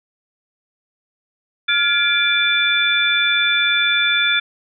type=tone cluster; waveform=sine; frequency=1407 / 1695 / 2356 / 3498 Hz; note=F6 / G#6 / D7 / A7; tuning=+12 / +35 / +5 / -11 cents; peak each=-20 / -22 / -19 / -18 dBFS; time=1.68-4.4 s; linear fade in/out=10 ms; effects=none